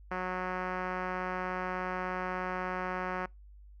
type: tone with low-pass filter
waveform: 5% pulse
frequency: 183.4 Hz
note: F#3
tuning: 15 cents flat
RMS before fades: -35 dBFS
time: 0.11-3.26 s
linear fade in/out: 5 ms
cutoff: 1600 Hz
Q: 0.91
effects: noise-tail reverb RT60 0.2 s tail -26 dB re dry + added 50 Hz sine -50 dBFS peak until 3.8 s